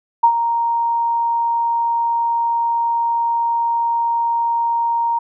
sine tone with ADSR envelope, 932.3 Hz, A#5, in tune, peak -6 dBFS, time 0.23-5.19 s, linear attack 10 ms, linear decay 76 ms, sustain -9 dB, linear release 9 ms, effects none

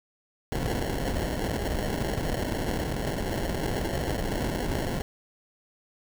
pink noise with sample-and-hold, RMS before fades -29 dBFS, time 0.52-5.02 s, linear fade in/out 0 ms, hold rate 1225 Hz, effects none

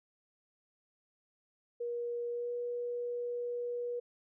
sine tone with pitch glide, 476.7 to 482.8 Hz, A#4 to B4, +39 to -39 cents, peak -34 dBFS, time 1.8-4 s, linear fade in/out 10 ms, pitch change +22 cents, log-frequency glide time 2.3-2.52 s, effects none

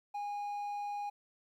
triangle tone, 820 Hz, G#5, 22 cents flat, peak -34 dBFS, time 0.14-1.1 s, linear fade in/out 10 ms, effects 12-bit

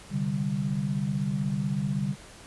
sine chord, C suspended second, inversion none, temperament equal, 130.81 / 146.83 / 196 Hz, C3 / D3 / G3, 0 / 0 / 0 cents, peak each -33 / -29 / -29 dBFS, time 0.1-2.16 s, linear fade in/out 50 ms, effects pink hiss -48 dBFS RMS until 2.46 s + resampled to 24000 Hz

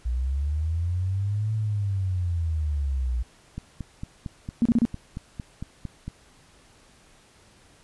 sine linear two-way sweep, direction up then down, 58.27 to 110 to 58.27 Hz, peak -23 dBFS, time 0.05-3.23 s, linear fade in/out 10 ms, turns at 1.54 s
click train, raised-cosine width 5 ms, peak -20 dBFS, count 12, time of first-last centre 3.58-6.08 s, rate 4.4 Hz
sine tone bursts, 233.7 Hz, A#3, 5 cents sharp, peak -16 dBFS, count 4, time 4.62-4.852 s, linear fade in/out 0 ms, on 34 ms, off 32 ms
effects pink hiss -56 dBFS RMS until 7.83 s + resampled to 24000 Hz

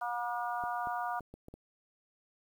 harmonic tone, 239.9 Hz, A#3, 50 cents sharp, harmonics 3 / 4 / 5 / 6, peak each -36 / -38 / -40 / -42 dBFS, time 0.01-1.2 s, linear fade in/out 10 ms
clicks, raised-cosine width 2 ms, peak -34 dBFS, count 6, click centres 0.638 / 0.872 / 1.207 / 1.34 / 1.484 / 1.54 s
effects 10-bit

